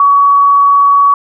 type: tone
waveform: sine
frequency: 1129 Hz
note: C#6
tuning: 31 cents sharp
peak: -4 dBFS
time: 0-1.14 s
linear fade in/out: 2 ms
effects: none